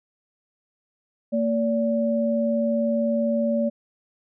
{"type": "tone pair together", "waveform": "sine", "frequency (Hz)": [228.6, 576], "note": ["A#3", "D5"], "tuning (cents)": [-34, -34], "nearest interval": "octave + major third", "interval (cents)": 1600, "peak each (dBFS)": [-22, -23], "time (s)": [1.32, 3.7], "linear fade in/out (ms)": 20, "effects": []}